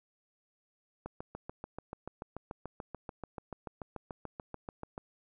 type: click train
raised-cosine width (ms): 1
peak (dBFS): -26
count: 28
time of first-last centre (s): 1.06-4.979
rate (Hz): 6.89
effects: none